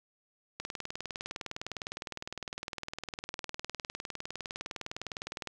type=click train; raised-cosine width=0.2 ms; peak=-20 dBFS; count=97; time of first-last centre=0.6-5.473 s; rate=19.7 Hz; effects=none